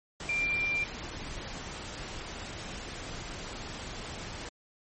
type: tone in noise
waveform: sine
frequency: 2373 Hz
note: D7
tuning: 17 cents sharp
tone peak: -27 dBFS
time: 0.29-0.84 s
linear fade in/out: 2 ms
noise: pink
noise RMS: -40 dBFS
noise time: 0.2-4.49 s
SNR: +10 dB
effects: MP3 32 kbps